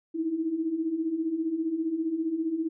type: beating tone pair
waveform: sine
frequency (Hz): 311.1 / 326.1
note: D#4 / E4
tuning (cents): 0 / -19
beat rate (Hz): 15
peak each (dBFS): -33 / -27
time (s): 0.14-2.69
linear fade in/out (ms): 20
effects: none